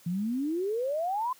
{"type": "exponential sweep", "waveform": "sine", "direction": "up", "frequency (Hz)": [165.5, 1046.5], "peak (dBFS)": -27, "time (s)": [0.06, 1.33], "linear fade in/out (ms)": 5, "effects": ["white hiss -57 dBFS RMS until 1.39 s", "high-pass 100 Hz 12 dB/octave"]}